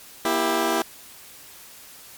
15% pulse chord, E diminished, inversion second, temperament just, 237.3 / 329.6 / 395.6 Hz, Bb3 / E4 / G4, +31 / 0 / +16 cents, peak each -22 / -17 / -18 dBFS, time 0.25-0.82 s, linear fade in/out 2 ms, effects white hiss -45 dBFS RMS until 2.17 s + MP3 96 kbps

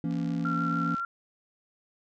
triangle chord, A# diminished, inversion second, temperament just, 167.82 / 233.1 / 279.7 Hz, E3 / A#3 / C#4, +31 / 0 / +16 cents, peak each -28 / -32 / -30 dBFS, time 0.04-0.95 s, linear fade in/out 2 ms
click train, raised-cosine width 0.2 ms, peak -32 dBFS, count 60, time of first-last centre 0.11-0.997 s, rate 66.5 Hz
sine tone with vibrato, 1368 Hz, F6, 36 cents flat, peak -29 dBFS, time 0.45-1.05 s, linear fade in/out 2 ms, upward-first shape sine, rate 7.3 Hz, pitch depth 15 cents each way
effects none

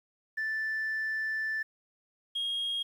sine tone pair in turn, 1760 / 3262 Hz, A6 / G#7, 0 / -32 cents, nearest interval major seventh, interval 1068 cents, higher second, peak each -28 dBFS, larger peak neither, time 0.37-1.63 / 2.35-2.83 s, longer first, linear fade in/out 10 ms, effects tanh soft clip ceiling -27 dBFS + 10-bit

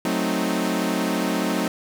sawtooth chord, F# diminished seventh, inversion none, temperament equal, 185 / 220 / 261.6 / 311.1 Hz, F#3 / A3 / C4 / Eb4, 0 / 0 / 0 / 0 cents, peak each -23 dBFS, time 0.05-1.68 s, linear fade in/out 2 ms, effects none

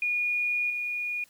sine tone with level steps, 2443 Hz, D#7, 32 cents flat, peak -24 / -28 dBFS, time 0.02-1.24 s, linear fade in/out 2 ms, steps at 0.7 s, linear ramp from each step 2 ms, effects white hiss -60 dBFS RMS until 1.29 s + MP3 96 kbps

